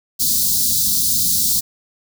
white band-stop noise, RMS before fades -17 dBFS, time 0.19-1.61 s, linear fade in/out 20 ms, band 260 to 3900 Hz, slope 48 dB/octave, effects none

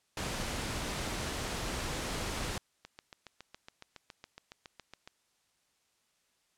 pink noise, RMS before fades -36 dBFS, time 0.17-2.58 s, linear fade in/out 2 ms
click train, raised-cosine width 0.2 ms, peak -29 dBFS, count 17, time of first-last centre 2.85-5.075 s, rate 7.19 Hz
effects white hiss -74 dBFS RMS until 6.57 s + low-pass 9000 Hz 12 dB/octave

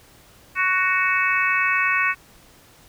harmonic tone, 371.5 Hz, F#4, 7 cents sharp, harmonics 3 / 4 / 5 / 6 / 7, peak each -24 / -24 / -24 / -24 / -24 dBFS, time 0.55-2.15 s, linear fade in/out 50 ms, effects pink hiss -51 dBFS RMS until 2.88 s

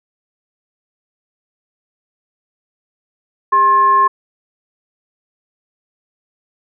sine tone with frequency modulation, 1066 Hz, C6, 32 cents sharp, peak -8 dBFS, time 3.52-4.08 s, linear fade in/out 10 ms, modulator 664 Hz, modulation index 0.28, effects none

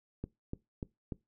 click train, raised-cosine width 3 ms, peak -24 dBFS, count 4, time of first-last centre 0.24-1.122 s, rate 3.4 Hz, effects noise-tail reverb RT60 0.2 s tail -21 dB re dry

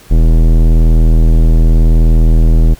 sine tone with tanh clipping, 40.42 Hz, E1, 33 cents flat, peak -6 dBFS, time 0.1-2.75 s, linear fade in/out 20 ms, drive 18 dB, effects pink hiss -40 dBFS RMS until 2.79 s

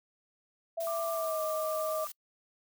sine tone with pitch glide, 663 to 629.1 Hz, E5 to D#5, +10 to +19 cents, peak -31 dBFS, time 0.77-2.05 s, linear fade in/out 10 ms, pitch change -91 cents, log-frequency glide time 1.1-1.4 s
blue noise, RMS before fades -43 dBFS, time 0.8-2.12 s, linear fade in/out 5 ms
sine tone with vibrato, 1182 Hz, D6, 11 cents sharp, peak -36 dBFS, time 0.87-2.07 s, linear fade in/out 0 ms, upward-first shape sine, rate 8.6 Hz, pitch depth 13 cents each way
effects noise-tail reverb RT60 0.1 s tail -26 dB re dry

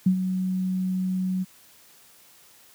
sine tone with ADSR envelope, 185.9 Hz, F#3, 8 cents sharp, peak -14 dBFS, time 0.06-1.45 s, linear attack 6 ms, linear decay 88 ms, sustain -9 dB, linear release 29 ms, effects white hiss -54 dBFS RMS until 2.74 s + high-pass 60 Hz 12 dB/octave

